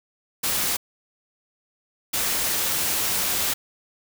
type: noise bursts at uneven times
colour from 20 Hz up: white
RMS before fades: -24 dBFS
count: 2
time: 0.43-0.77 / 2.13-3.54 s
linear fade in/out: 10 ms
effects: none